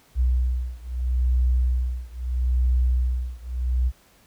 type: beating tone pair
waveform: sine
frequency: 61.9 / 62.67 Hz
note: B1 / B1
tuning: +5 / +26 cents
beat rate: 0.77 Hz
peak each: -22 / -23 dBFS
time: 0.15-3.92 s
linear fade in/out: 50 ms
effects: pink hiss -57 dBFS RMS until 4.26 s